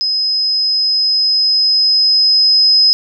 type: tone with level ramp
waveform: sine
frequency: 5070 Hz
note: D#8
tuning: 32 cents sharp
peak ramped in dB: -13 to -6 dBFS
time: 0.01-2.93 s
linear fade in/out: 0 ms
effects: none